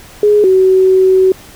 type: tone pair in turn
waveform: sine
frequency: 416.9 / 376.6 Hz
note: G#4 / F#4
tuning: +7 / +31 cents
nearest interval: major second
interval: 176 cents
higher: first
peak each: -5 dBFS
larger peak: neither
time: 0.23-0.44 / 0.44-1.32 s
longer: second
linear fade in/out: 2 ms
effects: pink hiss -37 dBFS RMS until 1.55 s